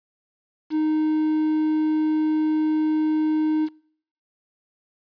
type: tone with quantisation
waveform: triangle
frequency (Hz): 310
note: D#4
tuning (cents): -6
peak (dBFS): -17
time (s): 0.7-3.69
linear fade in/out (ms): 50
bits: 7
effects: noise-tail reverb RT60 0.7 s tail -26 dB re dry + resampled to 11025 Hz